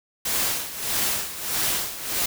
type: noise with tremolo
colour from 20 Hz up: white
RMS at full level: -23 dBFS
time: 0.25-2.26 s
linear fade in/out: 5 ms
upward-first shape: sine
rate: 1.6 Hz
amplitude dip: 75%
effects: none